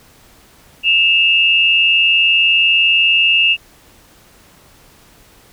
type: tone pair together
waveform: sine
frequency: 2640 / 2820 Hz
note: E7 / F7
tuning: +2 / +16 cents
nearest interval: minor second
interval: 114 cents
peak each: -12 dBFS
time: 0.83-3.57 s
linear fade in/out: 50 ms
effects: pink hiss -47 dBFS RMS until 5.52 s